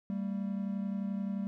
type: tone pair together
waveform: triangle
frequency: 196 / 227.5 Hz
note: G3 / A#3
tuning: 0 / -42 cents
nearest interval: minor third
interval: 258 cents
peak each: -31 / -37 dBFS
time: 0.1-1.47 s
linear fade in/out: 0 ms
effects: none

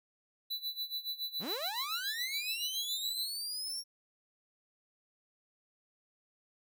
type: tone with tremolo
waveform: square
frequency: 3976 Hz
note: B7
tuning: 11 cents sharp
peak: -34 dBFS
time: 0.5-3.3 s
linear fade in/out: 10 ms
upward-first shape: sine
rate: 7.1 Hz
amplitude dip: 85%
type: linear sweep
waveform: sawtooth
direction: up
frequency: 110.8 to 5588 Hz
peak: -34 dBFS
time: 1.39-3.84 s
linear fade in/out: 50 ms
effects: none

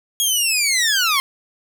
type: linear sweep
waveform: 15% pulse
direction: down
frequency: 3322 to 1043 Hz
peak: -9 dBFS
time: 0.2-1.2 s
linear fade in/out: 0 ms
effects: none

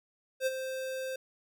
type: tone with ADSR envelope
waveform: square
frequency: 523.3 Hz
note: C5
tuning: in tune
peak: -26 dBFS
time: 0.4-1.16 s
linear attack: 64 ms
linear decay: 31 ms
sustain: -9 dB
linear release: 4 ms
effects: none

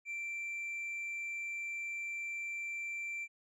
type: tone with tanh clipping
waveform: triangle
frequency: 2349 Hz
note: D7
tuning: in tune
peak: -38 dBFS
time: 0.05-3.28 s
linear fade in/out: 50 ms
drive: 7 dB
effects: none

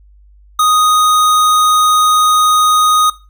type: tone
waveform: square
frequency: 1244.5 Hz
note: D#6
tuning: in tune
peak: -9 dBFS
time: 0.59-3.1 s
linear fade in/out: 5 ms
effects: noise-tail reverb RT60 0.3 s tail -18 dB re dry + added 50 Hz sine -41 dBFS peak until 3.29 s

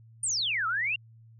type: exponential two-way sweep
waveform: sine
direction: down then up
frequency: 9397 to 1270 to 2844 Hz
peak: -26 dBFS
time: 0.23-0.96 s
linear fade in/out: 5 ms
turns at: 0.67 s
effects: added 113 Hz sine -51 dBFS peak until 1.39 s

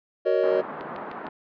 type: chord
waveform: triangle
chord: D# minor seventh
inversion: first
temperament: just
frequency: 373.4 / 466.7 / 560 / 622.3 Hz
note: F#4 / A#4 / C#5 / D#5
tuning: +16 / +2 / +18 / 0 cents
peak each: -23 dBFS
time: 0.25-0.62 s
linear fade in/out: 20 ms
type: band-pass noise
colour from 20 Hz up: white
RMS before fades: -36 dBFS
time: 0.43-1.29 s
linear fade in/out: 5 ms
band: 180 to 1300 Hz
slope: 24 dB/octave
type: click train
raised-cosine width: 0.3 ms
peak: -24 dBFS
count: 4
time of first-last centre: 0.81-1.267 s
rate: 6.56 Hz
effects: resampled to 11025 Hz

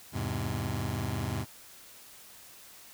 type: chord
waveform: sawtooth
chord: E augmented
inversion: none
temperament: just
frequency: 82.41 / 103.01 / 128.76 Hz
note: E2 / G#2 / B#2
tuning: 0 / -14 / -27 cents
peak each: -33 / -30 / -31 dBFS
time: 0.12-1.46 s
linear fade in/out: 50 ms
effects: white hiss -52 dBFS RMS until 2.93 s

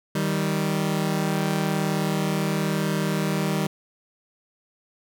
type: tone pair together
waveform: sawtooth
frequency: 156.4 / 195.41 Hz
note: D#3 / G3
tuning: +9 / -5 cents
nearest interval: major third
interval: 386 cents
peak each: -21 dBFS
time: 0.15-3.67 s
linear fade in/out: 5 ms
effects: none

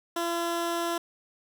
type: tone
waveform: 15% pulse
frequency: 340 Hz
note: F4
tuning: 46 cents flat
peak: -21 dBFS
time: 0.16-0.98 s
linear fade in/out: 5 ms
effects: none

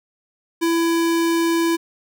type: tone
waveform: square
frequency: 333.6 Hz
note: E4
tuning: 21 cents sharp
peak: -17 dBFS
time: 0.61-1.77 s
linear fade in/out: 20 ms
effects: none

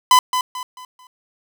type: tone with echo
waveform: 45% pulse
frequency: 1008 Hz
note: B5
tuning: 35 cents sharp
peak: -8 dBFS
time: 0.11-0.19 s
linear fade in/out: 2 ms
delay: 220 ms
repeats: 4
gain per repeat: -9 dB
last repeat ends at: 1.07 s
effects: none

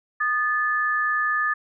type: tone pair together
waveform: sine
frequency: 1229 / 1738.1 Hz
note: D#6 / A6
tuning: -22 / -22 cents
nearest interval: tritone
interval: 600 cents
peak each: -24 / -22 dBFS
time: 0.2-1.54 s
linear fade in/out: 10 ms
effects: none

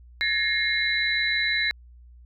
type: tone cluster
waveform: sine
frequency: 1707 / 1833 / 2139 / 3963 Hz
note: G#6 / A#6 / C7 / B7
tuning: +47 / -30 / +38 / +5 cents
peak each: -29 / -29 / -25 / -27 dBFS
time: 0.21-1.71 s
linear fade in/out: 0 ms
effects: added 60 Hz sine -46 dBFS peak until 2.25 s

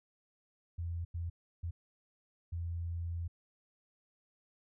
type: tone bursts at uneven times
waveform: sine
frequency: 85 Hz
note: F2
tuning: 46 cents flat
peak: -35 dBFS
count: 4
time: 0.78-1.05 / 1.14-1.3 / 1.63-1.71 / 2.52-3.28 s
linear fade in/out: 10 ms
effects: none

